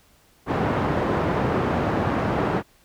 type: band-pass noise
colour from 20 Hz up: pink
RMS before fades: -23 dBFS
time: 0.46-2.63 s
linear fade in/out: 50 ms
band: 110 to 1200 Hz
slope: 12 dB/octave
effects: pink hiss -58 dBFS RMS until 2.84 s